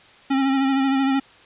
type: tone with vibrato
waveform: square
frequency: 270 Hz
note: C#4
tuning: 45 cents flat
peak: -18 dBFS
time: 0.3-1.2 s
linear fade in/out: 10 ms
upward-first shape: sine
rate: 13 Hz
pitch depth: 32 cents each way
effects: white hiss -49 dBFS RMS until 1.45 s + resampled to 8000 Hz